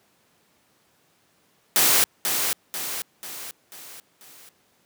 white noise with echo, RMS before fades -18 dBFS, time 1.76-2.04 s, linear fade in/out 0 ms, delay 490 ms, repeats 5, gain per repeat -6 dB, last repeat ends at 4.49 s, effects pink hiss -63 dBFS RMS until 4.85 s + high-pass 150 Hz 12 dB/octave

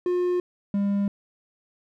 triangle tone pair in turn, 357.6 / 200.7 Hz, F4 / G3, +41 / +41 cents, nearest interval minor seventh, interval 1000 cents, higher first, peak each -19 dBFS, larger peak neither, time 0.06-0.4 / 0.74-1.08 s, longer neither, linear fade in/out 2 ms, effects none

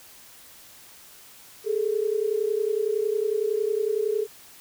sine tone pair together, 411.6 / 442.5 Hz, G#4 / A4, -16 / +10 cents, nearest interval minor second, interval 126 cents, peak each -25 dBFS, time 1.64-4.27 s, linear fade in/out 50 ms, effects white hiss -49 dBFS RMS until 4.6 s

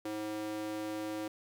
square tone with high-pass filter, 106.7 Hz, G#2, 47 cents sharp, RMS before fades -38 dBFS, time 0.05-1.28 s, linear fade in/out 5 ms, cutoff 380 Hz, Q 4, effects 12-bit

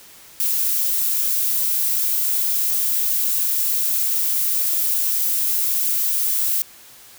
violet noise, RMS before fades -20 dBFS, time 0.4-6.62 s, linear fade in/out 0 ms, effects white hiss -45 dBFS RMS until 7.18 s

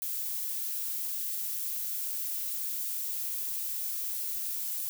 violet noise, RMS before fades -34 dBFS, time 0.02-4.89 s, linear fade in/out 0 ms, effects none

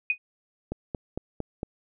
sine tone with exponential decay, 2489 Hz, D#7, in tune, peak -17 dBFS, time 0.1-0.18 s, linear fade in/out 2 ms, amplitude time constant 16 ms
click train, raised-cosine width 2 ms, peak -17 dBFS, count 5, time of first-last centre 0.72-1.631 s, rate 4.39 Hz
effects none

